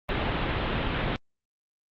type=low-pass noise; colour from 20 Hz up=pink; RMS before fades=-28 dBFS; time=0.09-1.16 s; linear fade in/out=0 ms; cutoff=3600 Hz; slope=48 dB/octave; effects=Opus 24 kbps